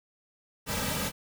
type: noise with comb filter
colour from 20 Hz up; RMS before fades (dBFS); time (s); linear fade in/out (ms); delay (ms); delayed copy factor
pink; -31; 0.66-1.12; 50; 2.8; -0.75
effects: none